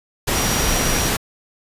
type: tone in noise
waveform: sine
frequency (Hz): 5740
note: F8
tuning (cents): +47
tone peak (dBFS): -26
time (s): 0.35-1.09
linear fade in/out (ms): 10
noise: pink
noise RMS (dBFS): -19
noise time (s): 0.27-1.17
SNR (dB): -10
effects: resampled to 32000 Hz